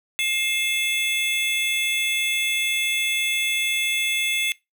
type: tone cluster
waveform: square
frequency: 2128 / 2626 / 3443 Hz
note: C7 / E7 / A7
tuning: +29 / -7 / -38 cents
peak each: -26 dBFS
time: 0.19-4.52 s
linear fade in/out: 0 ms
effects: noise-tail reverb RT60 0.2 s tail -21 dB re dry